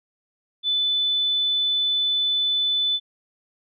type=tone; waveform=sine; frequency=3500 Hz; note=A7; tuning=10 cents flat; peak=-19 dBFS; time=0.63-3 s; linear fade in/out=50 ms; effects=none